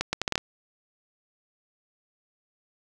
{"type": "accelerating click train", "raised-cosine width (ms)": 0.2, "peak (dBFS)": -8, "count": 7, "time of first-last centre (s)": [0.01, 0.379], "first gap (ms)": 120, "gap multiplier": 0.72, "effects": []}